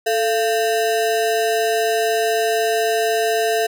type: ring-modulated tone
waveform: square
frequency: 563 Hz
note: C#5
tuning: 27 cents sharp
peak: -14 dBFS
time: 0.06-3.67 s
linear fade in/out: 10 ms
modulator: 123 Hz
effects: 9-bit